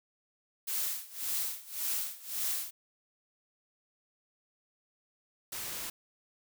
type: noise with tremolo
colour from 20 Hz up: blue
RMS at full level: -32 dBFS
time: 0.67-2.71 s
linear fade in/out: 10 ms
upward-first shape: sine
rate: 1.8 Hz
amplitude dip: 90%
type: noise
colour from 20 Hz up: white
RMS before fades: -39 dBFS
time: 5.52-5.9 s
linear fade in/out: 5 ms
effects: none